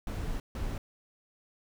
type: noise bursts at uneven times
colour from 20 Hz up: brown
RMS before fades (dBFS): -34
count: 2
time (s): 0.07-0.4 / 0.55-0.78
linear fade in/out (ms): 2
effects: none